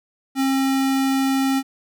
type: tone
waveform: square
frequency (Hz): 268.7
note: C4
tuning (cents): +46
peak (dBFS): -18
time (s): 0.35-1.63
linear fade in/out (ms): 50
effects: none